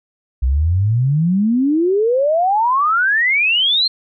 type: exponential sweep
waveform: sine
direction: up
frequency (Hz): 60.6 to 4257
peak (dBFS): -12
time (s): 0.42-3.88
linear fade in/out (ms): 10
effects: none